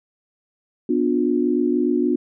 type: chord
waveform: sine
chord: B diminished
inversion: none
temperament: equal with one note detuned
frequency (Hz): 246.9 / 293.7 / 357.2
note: B3 / D4 / F4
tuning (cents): 0 / 0 / +39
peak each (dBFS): -21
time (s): 0.89-2.16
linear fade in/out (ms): 5
effects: none